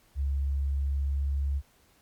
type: tone with pitch glide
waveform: sine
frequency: 69.3 to 69.78 Hz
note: C#2 to C#2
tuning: 0 to +12 cents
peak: -25 dBFS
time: 0.15-1.62 s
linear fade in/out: 50 ms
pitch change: +12 cents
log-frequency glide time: 0.71-1.43 s
effects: pink hiss -63 dBFS RMS until 2.01 s + MP3 96 kbps